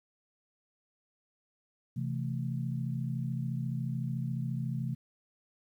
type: chord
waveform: sine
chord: A minor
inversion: first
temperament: equal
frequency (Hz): 130.81 / 164.81 / 220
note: C3 / E3 / A3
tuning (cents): 0 / 0 / 0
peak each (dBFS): -33 / -37 / -39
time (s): 1.96-4.95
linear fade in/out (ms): 10
effects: 11-bit